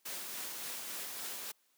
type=noise with tremolo; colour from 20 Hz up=white; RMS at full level=-41 dBFS; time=0.05-1.52 s; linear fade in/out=10 ms; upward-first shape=sine; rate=3.5 Hz; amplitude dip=25%; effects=white hiss -73 dBFS RMS until 1.77 s + high-pass 200 Hz 12 dB/octave